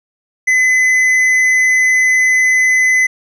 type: tone with tanh clipping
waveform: triangle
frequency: 2023 Hz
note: B6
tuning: 41 cents sharp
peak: -10 dBFS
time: 0.47-3.07 s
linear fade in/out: 10 ms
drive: 11 dB
effects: none

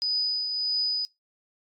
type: tone with tremolo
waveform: sine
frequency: 4978 Hz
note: D#8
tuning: in tune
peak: -22 dBFS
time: 0.02-1.05 s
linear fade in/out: 0 ms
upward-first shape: triangle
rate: 1.6 Hz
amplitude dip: 45%
effects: noise-tail reverb RT60 0.2 s tail -24 dB re dry + AAC 64 kbps

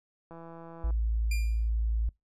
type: click train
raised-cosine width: 1 ms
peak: -33 dBFS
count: 100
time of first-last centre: 0.31-0.906 s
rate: 166 Hz
type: tone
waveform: sine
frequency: 55.6 Hz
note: A1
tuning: 19 cents sharp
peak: -25 dBFS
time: 0.84-2.09 s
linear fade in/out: 0 ms
type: tone with exponential decay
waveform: sawtooth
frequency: 2400 Hz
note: D7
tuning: 37 cents sharp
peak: -30 dBFS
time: 1.31-1.69 s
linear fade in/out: 5 ms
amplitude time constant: 81 ms
effects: noise-tail reverb RT60 0.2 s tail -26 dB re dry + resampled to 32000 Hz

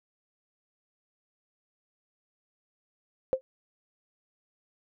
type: tone with exponential decay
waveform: sine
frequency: 523.3 Hz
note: C5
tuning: in tune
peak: -17 dBFS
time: 3.33-3.41 s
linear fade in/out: 0 ms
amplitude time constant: 16 ms
effects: none

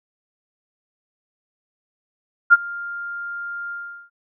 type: tone with ADSR envelope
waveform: sine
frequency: 1400 Hz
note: F6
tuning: 4 cents sharp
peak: -4 dBFS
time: 2.5-4.1 s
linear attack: 30 ms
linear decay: 32 ms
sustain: -23 dB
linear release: 390 ms
effects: none

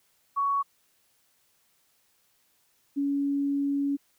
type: tone pair in turn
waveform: sine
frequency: 1118 / 281.3 Hz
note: C#6 / C#4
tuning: +14 / +26 cents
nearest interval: 2 octaves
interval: 2388 cents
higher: first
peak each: -23 / -24 dBFS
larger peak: first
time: 0.36-0.63 / 2.96-3.97 s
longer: second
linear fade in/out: 20 ms
effects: white hiss -68 dBFS RMS until 4.18 s

